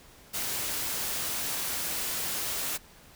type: noise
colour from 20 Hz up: white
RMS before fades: -32 dBFS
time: 0.33-2.78 s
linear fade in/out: 20 ms
effects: pink hiss -54 dBFS RMS until 3.15 s